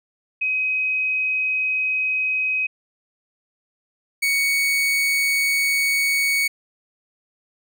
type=tone pair in turn; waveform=sine / 40% pulse; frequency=2527 / 2231 Hz; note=D#7 / C#7; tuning=+26 / +11 cents; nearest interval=major second; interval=215 cents; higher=first; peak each=-19 / -17 dBFS; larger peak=second; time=0.41-2.67 / 4.22-6.48 s; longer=neither; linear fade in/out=10 ms; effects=none